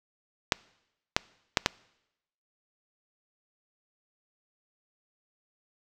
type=clicks; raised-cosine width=0.2 ms; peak=-3 dBFS; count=4; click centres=0.522 / 1.165 / 1.572 / 1.661 s; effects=noise-tail reverb RT60 0.9 s tail -24 dB re dry